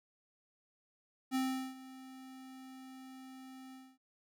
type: tone with ADSR envelope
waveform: square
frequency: 261.6 Hz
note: C4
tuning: in tune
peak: -31 dBFS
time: 1.31-3.98 s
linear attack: 42 ms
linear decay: 390 ms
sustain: -19 dB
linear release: 250 ms
effects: none